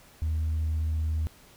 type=tone; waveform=sine; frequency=78.7 Hz; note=D#2; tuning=20 cents sharp; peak=-23 dBFS; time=0.22-1.27 s; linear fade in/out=0 ms; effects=tanh soft clip ceiling -23 dBFS + pink hiss -55 dBFS RMS until 1.56 s